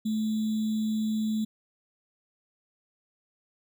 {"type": "tone with sample-and-hold", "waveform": "sine", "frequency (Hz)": 217.3, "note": "A3", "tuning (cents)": -21, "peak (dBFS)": -25, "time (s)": [0.05, 1.45], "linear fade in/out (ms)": 10, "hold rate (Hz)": 3675, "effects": []}